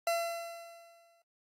40% pulse tone with exponential decay, 677 Hz, E5, 46 cents sharp, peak -26 dBFS, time 0.07-1.22 s, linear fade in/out 2 ms, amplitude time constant 250 ms, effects AAC 48 kbps

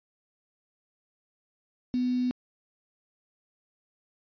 sine tone with quantisation, 249.5 Hz, B3, 18 cents sharp, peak -24 dBFS, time 1.94-2.31 s, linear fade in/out 0 ms, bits 7, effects resampled to 11025 Hz

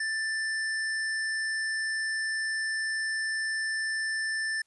square tone, 1769 Hz, A6, 9 cents sharp, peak -29 dBFS, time 0-4.62 s, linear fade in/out 5 ms, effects white hiss -73 dBFS RMS until 4.66 s + resampled to 24000 Hz

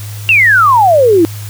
sine exponential sweep, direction down, 2794 to 314.1 Hz, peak -4 dBFS, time 0.29-1.25 s, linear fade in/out 0 ms, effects added 104 Hz sine -22 dBFS peak until 1.49 s + white hiss -32 dBFS RMS until 1.49 s

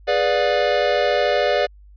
square chord, G# diminished seventh, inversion none, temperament equal with one note detuned, 415.3 / 493.9 / 587.3 / 715.2 Hz, G#4 / B4 / D5 / F5, 0 / 0 / 0 / +41 cents, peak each -25 / -23 / -20 / -24 dBFS, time 0.07-1.67 s, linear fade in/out 20 ms, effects added 50 Hz sine -43 dBFS peak until 1.96 s + resampled to 11025 Hz

